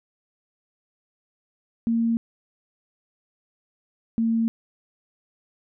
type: tone pair in turn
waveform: sine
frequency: 230 / 227.4 Hz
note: A#3 / A#3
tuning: -23 / -43 cents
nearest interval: unison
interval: 20 cents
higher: first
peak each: -19 dBFS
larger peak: neither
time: 1.87-2.17 / 4.18-4.48 s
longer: neither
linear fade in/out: 0 ms
effects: none